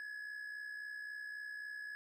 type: tone with amplitude modulation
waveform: triangle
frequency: 1691 Hz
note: G#6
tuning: 31 cents sharp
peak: -39 dBFS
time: 0-1.95 s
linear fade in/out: 0 ms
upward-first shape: sine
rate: 63.7 Hz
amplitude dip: 55%
effects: none